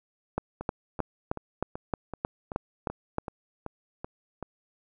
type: two click trains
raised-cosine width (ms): 1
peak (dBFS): -13 / -21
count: 10 / 11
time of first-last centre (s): 0.38-3.184 / 0.61-4.427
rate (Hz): 3.21 / 2.62
effects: none